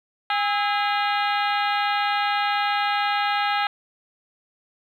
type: harmonic tone with a mistuned harmonic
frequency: 408.7 Hz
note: G#4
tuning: 28 cents flat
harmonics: 2 / 3 / 4 / 5 / 6 / 7 / 8 / 9 / 10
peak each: -23 / -27 / -29 / -31 / -33 / -34 / -35 / -36 / -37 dBFS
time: 0.3-3.67 s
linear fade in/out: 2 ms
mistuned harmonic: 3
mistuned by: +100 cents
effects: 9-bit